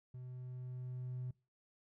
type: tone with level ramp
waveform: triangle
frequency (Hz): 126.2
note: B2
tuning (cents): +38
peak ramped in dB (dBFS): -44 to -36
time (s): 0.14-1.31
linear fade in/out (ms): 5
effects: noise-tail reverb RT60 0.3 s tail -25 dB re dry + tanh soft clip ceiling -35 dBFS